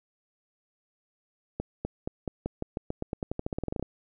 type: accelerating click train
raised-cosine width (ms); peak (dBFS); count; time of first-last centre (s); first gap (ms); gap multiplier
2; -17; 22; 1.6-3.826; 250; 0.9
effects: none